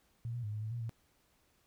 sine tone with pitch steps, 116.6 / 120.7 / 104.9 / 106.8 / 109.3 / 118.9 / 114 Hz, A#2 / B2 / G#2 / G#2 / A2 / A#2 / A#2, +1 / -39 / +18 / +49 / -11 / +35 / -38 cents, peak -36 dBFS, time 0.25-0.894 s, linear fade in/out 0 ms, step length 92 ms, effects pink hiss -72 dBFS RMS until 1.66 s

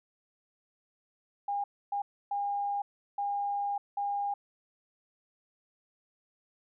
sine tone bursts at uneven times, 809 Hz, G#5, 46 cents flat, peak -29 dBFS, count 5, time 1.48-1.64 / 1.92-2.02 / 2.31-2.82 / 3.18-3.78 / 3.97-4.34 s, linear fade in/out 5 ms, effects none

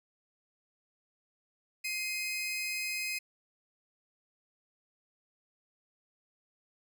sawtooth tone pair together, 2100 / 2516 Hz, C7 / D#7, +6 / +19 cents, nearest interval minor third, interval 313 cents, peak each -36 / -31 dBFS, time 1.84-3.19 s, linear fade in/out 10 ms, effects none

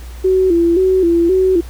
sine tone with vibrato, 356.7 Hz, F4, 37 cents sharp, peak -9 dBFS, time 0.24-1.61 s, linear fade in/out 10 ms, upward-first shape square, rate 1.9 Hz, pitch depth 88 cents each way, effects added 60 Hz sine -28 dBFS peak until 1.69 s + pink hiss -41 dBFS RMS until 1.69 s

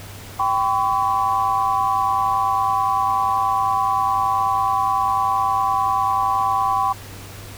sine tone cluster, 785 / 1016 / 1126 Hz, G5 / B5 / C#6, +2 / +49 / +27 cents, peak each -21 dBFS, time 0.39-6.93 s, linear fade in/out 10 ms, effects added 99 Hz sine -38 dBFS peak until 7.57 s + pink hiss -39 dBFS RMS until 7.57 s

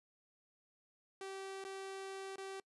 sawtooth tone with dropouts, 386.8 Hz, G4, 23 cents flat, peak -40 dBFS, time 1.21-2.6 s, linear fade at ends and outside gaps 2 ms, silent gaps 1.641-1.649 / 2.359-2.381 s, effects noise-tail reverb RT60 0.1 s tail -25 dB re dry + resampled to 24000 Hz

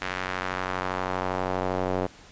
square tone with band-pass filter sweep, 46.25 Hz, F#1, in tune, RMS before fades -29 dBFS, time 0.01-2.07 s, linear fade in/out 10 ms, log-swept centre 1900 to 550 Hz, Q 1.2, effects pink hiss -50 dBFS RMS until 2.31 s + resampled to 16000 Hz

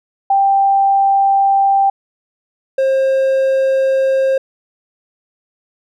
sine / triangle tone pair in turn, 787 / 533.4 Hz, G5 / C5, +7 / +33 cents, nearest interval perfect fifth, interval 674 cents, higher first, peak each -9 dBFS, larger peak neither, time 0.3-1.9 / 2.78-4.38 s, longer neither, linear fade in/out 5 ms, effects none

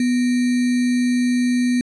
sine tone with sample-and-hold, 246.9 Hz, B3, in tune, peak -15 dBFS, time 0-1.81 s, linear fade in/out 2 ms, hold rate 2100 Hz, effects resampled to 24000 Hz

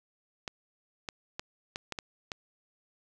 clicks, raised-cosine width 0.2 ms, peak -18 dBFS, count 7, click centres 0.478 / 1.088 / 1.395 / 1.759 / 1.923 / 1.988 / 2.318 s, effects none

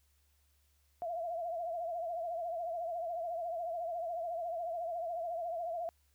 sine tone with vibrato, 680 Hz, F5, 46 cents flat, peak -35 dBFS, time 1.02-5.89 s, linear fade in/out 0 ms, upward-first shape triangle, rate 14 Hz, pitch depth 100 cents each way, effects added 71 Hz sine -70 dBFS peak until 6.14 s + white hiss -75 dBFS RMS until 6.14 s

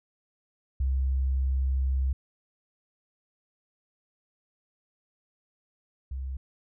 sine tone pair in turn, 66.1 / 66.1 Hz, C2 / C2, +18 / +18 cents, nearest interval unison, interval 0 cents, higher neither, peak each -23 / -31 dBFS, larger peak first, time 0.8-2.13 / 6.11-6.37 s, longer first, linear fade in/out 5 ms, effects none

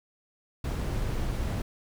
brown noise, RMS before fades -30 dBFS, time 0.64-1.62 s, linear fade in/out 5 ms, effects none

